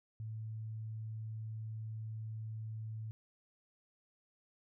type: tone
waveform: sine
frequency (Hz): 110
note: A2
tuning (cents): 0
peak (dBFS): -40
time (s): 0.2-3.11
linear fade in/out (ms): 0
effects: none